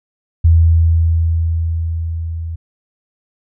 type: tone with level ramp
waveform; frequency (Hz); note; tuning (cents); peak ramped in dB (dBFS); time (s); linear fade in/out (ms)
sine; 82.41; E2; 0; -5 to -21; 0.44-2.56; 10
effects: none